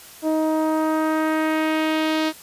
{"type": "tone with low-pass filter sweep", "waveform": "sawtooth", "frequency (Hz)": 314, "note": "D#4", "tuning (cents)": 16, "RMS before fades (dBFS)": -21, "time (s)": [0.22, 2.33], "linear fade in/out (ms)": 50, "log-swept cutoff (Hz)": [660, 4400], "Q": 1.5, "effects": ["white hiss -43 dBFS RMS until 2.42 s", "resampled to 32000 Hz"]}